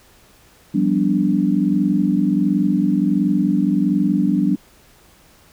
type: chord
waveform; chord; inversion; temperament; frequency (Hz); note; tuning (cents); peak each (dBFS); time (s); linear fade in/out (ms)
sine; G dominant seventh; third; equal with one note detuned; 174.61 / 196 / 246.9 / 291.6; F3 / G3 / B3 / D4; 0 / 0 / 0 / -12; -22 / -18 / -22 / -19; 0.74-4.56; 10
effects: pink hiss -51 dBFS RMS until 5.52 s